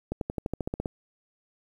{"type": "accelerating click train", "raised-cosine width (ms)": 2, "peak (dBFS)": -16, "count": 11, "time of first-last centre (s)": [0.12, 0.858], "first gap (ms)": 92, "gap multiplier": 0.95, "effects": ["9-bit"]}